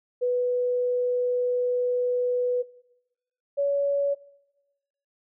sine tone pair in turn, 493.9 / 564.1 Hz, B4 / C#5, 0 / +30 cents, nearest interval major second, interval 230 cents, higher second, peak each -21 dBFS, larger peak neither, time 0.21-2.63 / 3.57-4.15 s, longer first, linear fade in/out 20 ms, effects noise-tail reverb RT60 1.0 s tail -21 dB re dry

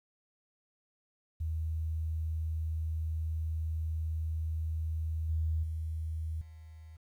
sine tone with level steps, 79.7 Hz, D#2, 42 cents sharp, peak -31 / -28 / -33 / -47 dBFS, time 1.4-6.97 s, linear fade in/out 10 ms, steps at 5.29 / 5.63 / 6.41 s, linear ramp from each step 5 ms, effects 11-bit

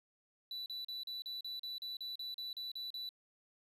triangle tone bursts, 3965 Hz, B7, 6 cents sharp, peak -39 dBFS, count 14, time 0.51-3.091 s, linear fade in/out 2 ms, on 150 ms, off 37 ms, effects resampled to 32000 Hz + 12-bit

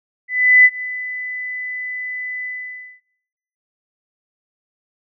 sine tone with ADSR envelope, 2001 Hz, B6, 22 cents sharp, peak -4 dBFS, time 0.28-3.01 s, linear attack 370 ms, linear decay 47 ms, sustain -19 dB, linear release 560 ms, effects noise-tail reverb RT60 0.9 s tail -22 dB re dry

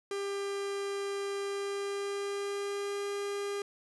45% pulse tone with pitch glide, 398.5 to 403.4 Hz, G4 to G4, +28 to +50 cents, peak -33 dBFS, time 0.11-3.62 s, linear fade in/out 2 ms, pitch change +22 cents, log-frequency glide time 1.41-3.06 s, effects resampled to 24000 Hz

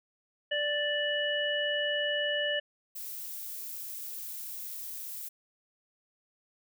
harmonic tone, 587.3 Hz, D5, in tune, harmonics 1 / 3 / 5, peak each -32 / -32 / -32 dBFS, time 0.51-2.6 s, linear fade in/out 10 ms
violet noise, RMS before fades -40 dBFS, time 2.95-5.29 s, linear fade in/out 10 ms
effects none

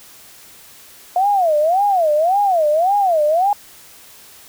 sine tone with vibrato, 698.5 Hz, F5, in tune, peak -12 dBFS, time 1.16-3.53 s, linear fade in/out 2 ms, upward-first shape sine, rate 1.8 Hz, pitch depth 280 cents each way, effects white hiss -43 dBFS RMS until 4.48 s

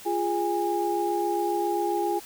sine tone cluster, 346.3 / 413.7 / 819 Hz, F4 / G#4 / G#5, -15 / -7 / -24 cents, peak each -27 / -30 / -27 dBFS, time 0.05-2.2 s, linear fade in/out 20 ms, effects white hiss -45 dBFS RMS until 2.25 s

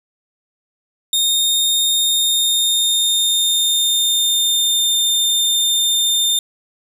sawtooth tone with pitch glide, 3676 to 3613 Hz, A#7 to A7, -25 to +45 cents, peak -11 dBFS, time 1.13-6.39 s, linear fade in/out 2 ms, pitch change -30 cents, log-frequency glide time 1.95-4.9 s, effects none

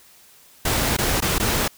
pink noise with dropouts, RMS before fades -21 dBFS, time 0.65-1.68 s, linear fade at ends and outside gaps 5 ms, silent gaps 0.968-0.985 / 1.205-1.221 / 1.384-1.398 s, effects white hiss -51 dBFS RMS until 1.77 s

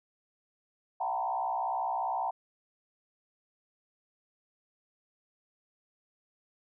sine tone with frequency modulation, 834 Hz, G#5, 7 cents sharp, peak -29 dBFS, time 1-2.31 s, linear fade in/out 10 ms, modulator 62.6 Hz, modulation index 2.2, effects none

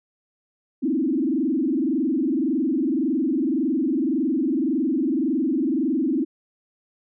sine tone with frequency modulation, 288 Hz, D4, 34 cents flat, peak -19 dBFS, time 0.82-6.25 s, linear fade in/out 20 ms, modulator 21.8 Hz, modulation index 2.2, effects none

